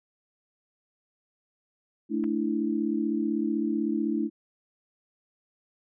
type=chord; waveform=sine; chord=A suspended fourth; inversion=none; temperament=equal; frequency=220 / 293.7 / 329.6 Hz; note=A3 / D4 / E4; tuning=0 / 0 / 0 cents; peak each=-29 dBFS; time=2.09-4.3 s; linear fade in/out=50 ms
type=clicks; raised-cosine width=0.5 ms; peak=-31 dBFS; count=2; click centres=2.239 / 2.242 s
effects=none